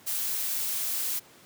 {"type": "noise", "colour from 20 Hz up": "blue", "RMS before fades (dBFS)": -30, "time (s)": [0.06, 1.2], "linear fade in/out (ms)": 20, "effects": ["pink hiss -54 dBFS RMS until 1.45 s", "high-pass 150 Hz 12 dB/octave"]}